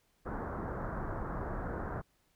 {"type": "low-pass noise", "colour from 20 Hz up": "pink", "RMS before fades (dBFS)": -38, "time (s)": [0.25, 2.02], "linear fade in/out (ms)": 20, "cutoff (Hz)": 1600, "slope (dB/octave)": 48, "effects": ["pink hiss -73 dBFS RMS until 2.35 s"]}